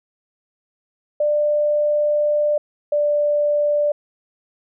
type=tone pair in turn; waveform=sine; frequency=594 / 588.9 Hz; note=D5 / D5; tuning=+20 / +5 cents; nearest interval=unison; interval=15 cents; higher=first; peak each=-15 dBFS; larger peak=neither; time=1.2-2.58 / 2.92-3.92 s; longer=first; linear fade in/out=5 ms; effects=none